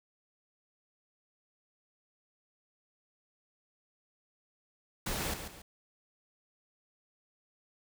pink noise with echo, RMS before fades -35 dBFS, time 5.06-5.34 s, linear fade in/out 5 ms, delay 140 ms, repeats 2, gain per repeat -8 dB, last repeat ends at 5.62 s, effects none

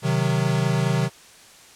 square chord, C diminished, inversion none, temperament equal, 130.81 / 155.56 / 185 Hz, C3 / Eb3 / Gb3, 0 / 0 / 0 cents, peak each -23 / -24 / -27 dBFS, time 0.02-1.1 s, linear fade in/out 50 ms, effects white hiss -48 dBFS RMS until 1.75 s + low-pass 9000 Hz 12 dB/octave

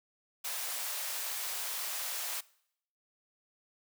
white high-pass noise, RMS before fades -37 dBFS, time 0.44-2.41 s, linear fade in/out 10 ms, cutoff 540 Hz, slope 24 dB/octave, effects noise-tail reverb RT60 0.7 s tail -22 dB re dry

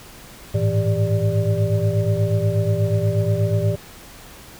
sine tone cluster, 102.6 / 110.9 / 163.4 / 398.7 / 587 Hz, G#2 / A2 / E3 / G4 / D5, -21 / +14 / -15 / +29 / -1 cents, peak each -21 / -20 / -25 / -27 / -26 dBFS, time 0.54-3.76 s, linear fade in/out 10 ms, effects pink hiss -42 dBFS RMS until 4.59 s

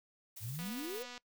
blue noise with tremolo, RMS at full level -47 dBFS, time 0.36-1.03 s, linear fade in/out 10 ms, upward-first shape triangle, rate 17 Hz, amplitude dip 35%
sine exponential sweep, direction up, 98 to 550 Hz, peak -39 dBFS, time 0.4-1.06 s, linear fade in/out 50 ms
click train, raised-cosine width 0.2 ms, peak -31 dBFS, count 145, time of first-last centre 0.59-1.178 s, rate 245 Hz
effects noise-tail reverb RT60 0.1 s tail -22 dB re dry

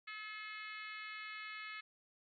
harmonic tone, 429.4 Hz, A4, 42 cents flat, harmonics 3 / 4 / 5 / 6 / 7 / 8 / 9 / 10, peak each -51 / -51 / -48 / -53 / -58 / -59 / -62 / -59 dBFS, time 0.07-1.81 s, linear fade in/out 10 ms, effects MP3 48 kbps

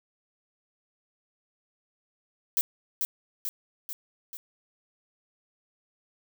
violet noise with echo, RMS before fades -24 dBFS, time 2.57-2.61 s, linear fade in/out 0 ms, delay 440 ms, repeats 4, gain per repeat -4 dB, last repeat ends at 4.37 s, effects none

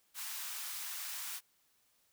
white high-pass noise, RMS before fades -42 dBFS, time 0.14-1.41 s, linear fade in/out 50 ms, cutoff 900 Hz, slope 24 dB/octave, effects white hiss -73 dBFS RMS until 2.12 s

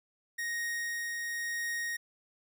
45% pulse tone with tremolo, 1869 Hz, A#6, 4 cents sharp, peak -32 dBFS, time 0.38-1.97 s, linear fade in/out 10 ms, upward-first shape triangle, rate 0.95 Hz, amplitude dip 25%, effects none

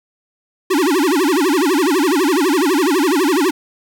square tone with vibrato, 325.8 Hz, E4, 20 cents flat, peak -13 dBFS, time 0.7-3.51 s, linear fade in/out 10 ms, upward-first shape sine, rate 12 Hz, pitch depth 300 cents each way, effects none

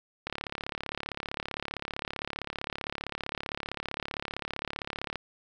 click train, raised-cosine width 0.3 ms, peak -17 dBFS, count 174, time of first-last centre 0.27-5.157 s, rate 35.4 Hz, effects none

